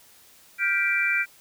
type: chord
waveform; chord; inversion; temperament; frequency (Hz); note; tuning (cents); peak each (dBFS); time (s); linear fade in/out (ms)
sine; G dominant seventh; third; just; 1411.2 / 1568 / 1960 / 2352; F6 / G6 / B6 / D7; +18 / 0 / -14 / +2; -29 / -27 / -29 / -23; 0.58-1.26; 50
effects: white hiss -54 dBFS RMS until 1.4 s